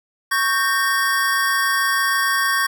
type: chord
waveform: square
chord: G diminished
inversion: second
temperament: equal with one note detuned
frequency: 1108.7 / 1568 / 1839 Hz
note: Db6 / G6 / Bb6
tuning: 0 / 0 / -24 cents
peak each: -22 dBFS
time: 0.31-2.67 s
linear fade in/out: 10 ms
effects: none